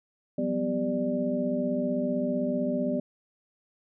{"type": "tone cluster", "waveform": "sine", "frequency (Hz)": [178, 193.6, 249.1, 394.9, 591], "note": ["F3", "G3", "B3", "G4", "D5"], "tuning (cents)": [33, -21, 15, 13, 11], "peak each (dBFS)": [-36, -35, -28, -36, -30], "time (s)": [0.38, 3], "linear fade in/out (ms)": 5, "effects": []}